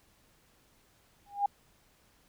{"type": "tone with exponential growth", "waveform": "sine", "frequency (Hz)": 810, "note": "G#5", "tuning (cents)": -43, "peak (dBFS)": -21, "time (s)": [1.26, 1.46], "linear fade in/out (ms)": 5, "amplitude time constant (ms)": 42, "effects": ["pink hiss -66 dBFS RMS until 2.28 s"]}